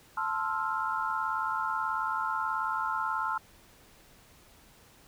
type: chord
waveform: sine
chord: F major seventh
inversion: first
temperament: equal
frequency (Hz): 880 / 1046.5 / 1318.5 / 1396.9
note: A5 / C6 / E6 / F6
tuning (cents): 0 / 0 / 0 / 0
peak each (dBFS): -34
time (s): 0.17-3.38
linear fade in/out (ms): 5
effects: pink hiss -58 dBFS RMS until 5.07 s